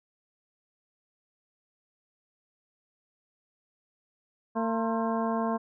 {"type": "harmonic tone with a mistuned harmonic", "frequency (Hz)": 226.6, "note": "A#3", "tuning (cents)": -49, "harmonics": [1, 2, 3, 4, 5, 6, 7], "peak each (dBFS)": [-29, -34, -32, -36, -34, -46, -46], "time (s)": [4.55, 5.58], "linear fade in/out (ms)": 20, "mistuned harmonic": 5, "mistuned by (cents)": -110, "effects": []}